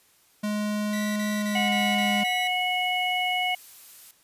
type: tone with pitch glide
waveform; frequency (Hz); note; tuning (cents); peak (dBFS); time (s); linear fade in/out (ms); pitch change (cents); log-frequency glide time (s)
square; 209.5 to 206; G#3 to G#3; +15 to -14; -26; 0.43-2.24; 10; -29; 1.33-1.76
type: tone bursts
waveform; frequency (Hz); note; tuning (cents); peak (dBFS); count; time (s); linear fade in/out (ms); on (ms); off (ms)
sawtooth; 1956; B6; -17; -30; 6; 0.93-2.475; 2; 230; 33
type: harmonic tone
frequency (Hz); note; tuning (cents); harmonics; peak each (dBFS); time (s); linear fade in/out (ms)
731; F#5; -21; 1 / 3 / 4; -27 / -27 / -29; 1.55-3.55; 5
type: noise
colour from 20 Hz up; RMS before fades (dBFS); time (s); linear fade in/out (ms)
blue; -46; 1.78-4.11; 2
effects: white hiss -61 dBFS RMS until 4.23 s + resampled to 32000 Hz